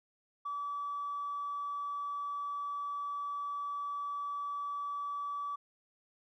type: tone with tanh clipping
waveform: triangle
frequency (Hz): 1150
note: D6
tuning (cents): -37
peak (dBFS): -35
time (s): 0.45-5.56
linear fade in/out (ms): 10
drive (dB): 4
effects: none